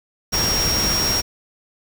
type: tone in noise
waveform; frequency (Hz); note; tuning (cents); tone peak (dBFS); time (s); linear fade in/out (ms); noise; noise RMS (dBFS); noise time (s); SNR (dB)
sine; 5588; F8; 0; -19; 0.32-1.22; 20; pink; -23; 0.32-1.22; +1
effects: none